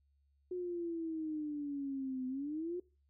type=exponential two-way sweep; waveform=sine; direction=down then up; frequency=364.6 to 254.2 to 364.6 Hz; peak=-36 dBFS; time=0.51-2.8 s; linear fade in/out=5 ms; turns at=2.27 s; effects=noise-tail reverb RT60 0.3 s tail -20 dB re dry + added 70 Hz sine -70 dBFS peak until 3.09 s